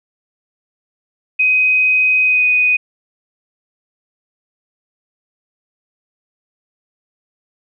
sine tone with pitch glide, 2514 to 2491 Hz, D#7 to D#7, +17 to +1 cents, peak -10 dBFS, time 1.39-2.77 s, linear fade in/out 10 ms, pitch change -16 cents, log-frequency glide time 2.24-2.46 s, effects none

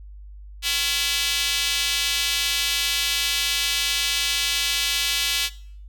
square tone with high-pass filter, 153.8 Hz, D#3, 20 cents flat, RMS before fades -23 dBFS, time 0.62-5.5 s, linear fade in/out 50 ms, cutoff 3100 Hz, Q 1.9, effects noise-tail reverb RT60 0.6 s tail -20 dB re dry + added 50 Hz sine -38 dBFS peak until 5.88 s

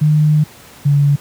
sine tone pair in turn, 151.9 / 143.12 Hz, D#3 / D3, -41 / -44 cents, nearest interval minor second, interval 103 cents, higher first, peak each -8 dBFS, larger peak neither, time 0.01-0.44 / 0.85-1.16 s, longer first, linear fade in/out 10 ms, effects pink hiss -40 dBFS RMS until 1.2 s + high-pass 80 Hz 12 dB/octave

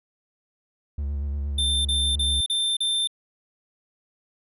triangle tone with vibrato, 71.1 Hz, C#2, 45 cents sharp, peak -23 dBFS, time 0.98-2.41 s, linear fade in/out 5 ms, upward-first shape square, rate 8.5 Hz, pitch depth 34 cents each way
square tone bursts, 3573 Hz, A7, 26 cents sharp, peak -22 dBFS, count 5, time 1.58-3.074 s, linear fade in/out 5 ms, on 270 ms, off 36 ms
effects resampled to 32000 Hz

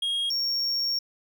triangle tone pair in turn, 3266 / 5525 Hz, G#7 / F8, -30 / -20 cents, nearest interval major sixth, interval 910 cents, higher second, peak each -23 dBFS, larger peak neither, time 0.02-0.3 / 0.3-0.99 s, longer second, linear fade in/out 5 ms, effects none

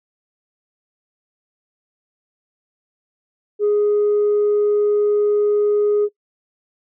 sine tone, 415.3 Hz, G#4, in tune, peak -12 dBFS, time 3.59-6.09 s, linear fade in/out 50 ms, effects noise-tail reverb RT60 0.1 s tail -23 dB re dry + tanh soft clip ceiling -11 dBFS

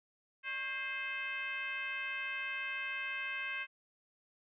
sine tone with frequency modulation, 2093 Hz, C7, in tune, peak -36 dBFS, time 0.43-3.67 s, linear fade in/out 50 ms, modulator 500 Hz, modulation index 1.5, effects resampled to 8000 Hz

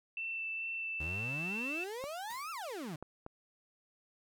sine tone with vibrato, 2668 Hz, E7, 20 cents sharp, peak -36 dBFS, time 0.17-1.84 s, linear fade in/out 2 ms, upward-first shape sine, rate 2.3 Hz, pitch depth 11 cents each way
35% pulse exponential two-way sweep, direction up then down, 72.9 to 1367 to 141.1 Hz, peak -38 dBFS, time 1-2.96 s, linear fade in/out 5 ms, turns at 2.51 s
clicks, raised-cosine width 1 ms, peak -30 dBFS, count 3, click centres 2.04 / 3.026 / 3.264 s
white noise with exponential decay, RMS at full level -49 dBFS, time 2.3-2.65 s, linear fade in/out 2 ms, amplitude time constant 75 ms
effects none

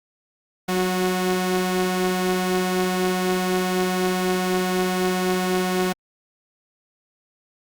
sawtooth tone pair together, 184.8 / 365.6 Hz, F#3 / F#4, -2 / -21 cents, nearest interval octave, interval 1181 cents, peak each -19 dBFS, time 0.68-5.93 s, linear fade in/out 10 ms, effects Opus 48 kbps

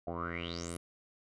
10% pulse tone with low-pass filter sweep, 85.2 Hz, F2, 42 cents flat, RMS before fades -39 dBFS, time 0.07-0.77 s, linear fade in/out 5 ms, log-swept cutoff 660 to 11000 Hz, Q 9.6, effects none

